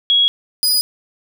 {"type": "tone pair in turn", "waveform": ["sine", "sawtooth"], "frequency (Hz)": [3322, 4946], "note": ["G#7", "D#8"], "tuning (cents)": [0, -11], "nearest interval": "perfect fifth", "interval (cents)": 689, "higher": "second", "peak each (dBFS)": -10, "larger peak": "neither", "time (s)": [[0.1, 0.28], [0.63, 0.81]], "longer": "neither", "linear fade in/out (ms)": 0, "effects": []}